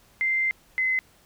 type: tone pair in turn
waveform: sine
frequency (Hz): 2085 / 2046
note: C7 / C7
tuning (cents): -7 / -39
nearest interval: unison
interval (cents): 32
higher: first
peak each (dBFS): -21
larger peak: neither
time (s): 0.21-0.51 / 0.78-0.99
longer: first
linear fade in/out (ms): 0
effects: pink hiss -58 dBFS RMS until 1.25 s